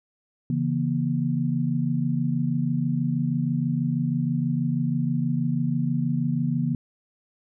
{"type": "chord", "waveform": "sine", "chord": "A# diminished", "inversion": "first", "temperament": "equal with one note detuned", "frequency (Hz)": [138.59, 164.81, 238.3], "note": ["C#3", "E3", "A#3"], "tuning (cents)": [0, 0, 38], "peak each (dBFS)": -26, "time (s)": [0.5, 6.75], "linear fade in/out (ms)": 2, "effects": []}